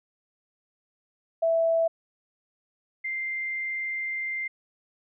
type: tone pair in turn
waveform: sine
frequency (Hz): 659.3 / 2093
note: E5 / C7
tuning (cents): 0 / 0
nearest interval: octave + minor sixth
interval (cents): 2000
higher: second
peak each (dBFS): -20 / -28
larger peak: first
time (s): 1.42-1.88 / 3.04-4.48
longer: second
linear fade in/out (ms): 10
effects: none